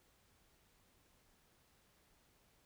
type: silence
effects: pink hiss -72 dBFS RMS until 2.65 s